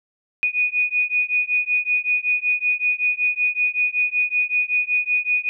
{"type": "beating tone pair", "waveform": "sine", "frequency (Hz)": [2470, 2475.3], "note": ["D#7", "D#7"], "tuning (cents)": [-13, -10], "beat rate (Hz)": 5.3, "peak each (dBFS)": -21, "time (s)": [0.43, 5.49], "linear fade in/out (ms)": 0, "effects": []}